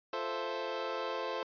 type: chord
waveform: 25% pulse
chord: F major seventh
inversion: none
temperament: equal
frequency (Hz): 349.2 / 440 / 523.3 / 659.3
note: F4 / A4 / C5 / E5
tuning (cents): 0 / 0 / 0 / 0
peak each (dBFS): -40 / -36 / -34 / -39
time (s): 0.13-1.43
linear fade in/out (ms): 2
effects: resampled to 11025 Hz